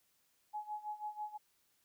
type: tone with tremolo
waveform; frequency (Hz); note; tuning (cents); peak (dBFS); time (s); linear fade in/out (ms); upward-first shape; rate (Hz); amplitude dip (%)
sine; 844; G#5; +28; -37; 0.53-1.38; 20; sine; 6.1; 85
effects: white hiss -75 dBFS RMS until 1.84 s